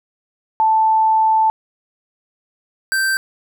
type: tone pair in turn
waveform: sine / square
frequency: 880 / 1562.1 Hz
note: A5 / G6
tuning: 0 / -7 cents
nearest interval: minor seventh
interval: 993 cents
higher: second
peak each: -11 / -16 dBFS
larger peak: first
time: 0.6-1.5 / 2.92-3.17 s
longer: first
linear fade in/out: 0 ms
effects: none